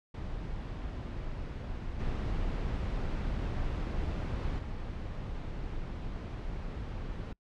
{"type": "noise with level steps", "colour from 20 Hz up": "brown", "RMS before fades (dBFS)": [-38, -33, -38], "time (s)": [0.14, 7.33], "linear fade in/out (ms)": 5, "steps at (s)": [1.99, 4.58], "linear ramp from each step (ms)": 10, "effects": ["noise-tail reverb RT60 0.1 s tail -26 dB re dry", "low-pass 4000 Hz 12 dB/octave"]}